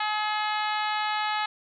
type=harmonic tone; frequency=424.8 Hz; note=G#4; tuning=39 cents sharp; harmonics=2 / 3 / 4 / 5 / 6 / 7 / 8 / 9 / 10; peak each=-28 / -32 / -34 / -36 / -38 / -39 / -40 / -41 / -42 dBFS; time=0-1.46 s; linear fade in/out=5 ms; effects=none